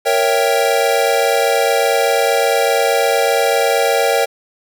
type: chord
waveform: square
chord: A# diminished seventh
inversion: none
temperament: equal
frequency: 466.2 / 554.4 / 659.3 / 784 Hz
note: A#4 / C#5 / E5 / G5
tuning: 0 / 0 / 0 / 0 cents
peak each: -18 / -18 / -21 / -19 dBFS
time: 0.05-4.26 s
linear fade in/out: 20 ms
effects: none